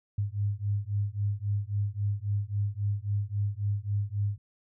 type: beating tone pair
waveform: sine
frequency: 100.3 / 104 Hz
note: G2 / G#2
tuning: +40 / +3 cents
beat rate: 3.7 Hz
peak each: -30 dBFS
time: 0.18-4.38 s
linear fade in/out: 5 ms
effects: none